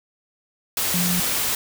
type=tone in noise; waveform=sine; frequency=177.6 Hz; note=F3; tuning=29 cents sharp; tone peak=-22 dBFS; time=0.94-1.2 s; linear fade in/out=2 ms; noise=white; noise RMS=-23 dBFS; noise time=0.77-1.55 s; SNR=-2 dB; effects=none